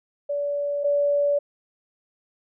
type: tone pair in turn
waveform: sine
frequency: 575 / 575 Hz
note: D5 / D5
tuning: -37 / -37 cents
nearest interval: unison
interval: 0 cents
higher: neither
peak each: -23 / -18 dBFS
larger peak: second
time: 0.29-0.84 / 0.84-1.39 s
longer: neither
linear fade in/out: 10 ms
effects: none